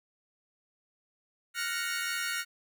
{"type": "chord", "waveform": "sawtooth", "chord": "Gb major seventh", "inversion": "third", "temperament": "equal", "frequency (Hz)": [1396.9, 1480, 1864.7, 2217], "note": ["F6", "Gb6", "Bb6", "Db7"], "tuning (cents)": [0, 0, 0, 0], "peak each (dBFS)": [-32, -34, -33, -35], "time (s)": [1.54, 2.45], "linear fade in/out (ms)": 50, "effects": []}